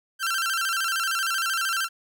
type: tone with vibrato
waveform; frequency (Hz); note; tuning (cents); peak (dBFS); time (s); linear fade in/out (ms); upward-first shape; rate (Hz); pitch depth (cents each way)
sawtooth; 1458; F#6; -26; -20; 0.19-1.89; 50; square; 13; 120
effects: none